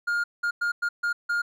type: tone bursts at uneven times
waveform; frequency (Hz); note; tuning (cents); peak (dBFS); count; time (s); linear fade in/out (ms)
triangle; 1415; F6; +22; -21; 6; 0.07-0.24 / 0.43-0.51 / 0.61-0.72 / 0.82-0.89 / 1.03-1.13 / 1.29-1.42; 10
effects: none